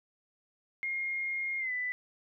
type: tone with pitch glide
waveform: sine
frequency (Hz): 2135 to 1992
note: C7 to B6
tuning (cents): +34 to +14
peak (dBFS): -31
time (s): 0.83-1.92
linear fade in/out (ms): 0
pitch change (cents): -120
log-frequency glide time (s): 1.59-1.72
effects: none